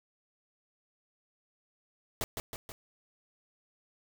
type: noise with echo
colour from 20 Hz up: pink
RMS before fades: -33 dBFS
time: 2.21-2.24 s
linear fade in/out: 0 ms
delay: 160 ms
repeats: 3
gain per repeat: -4 dB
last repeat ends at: 2.72 s
effects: none